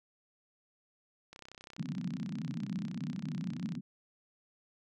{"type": "click train", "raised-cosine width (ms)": 0.2, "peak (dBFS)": -32, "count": 79, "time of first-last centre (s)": [1.33, 3.752], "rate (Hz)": 32.2}
{"type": "band-pass noise", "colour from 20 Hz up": "pink", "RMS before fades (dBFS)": -38, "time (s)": [1.78, 3.81], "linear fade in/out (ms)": 20, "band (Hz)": [150, 250], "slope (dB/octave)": 48}
{"effects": []}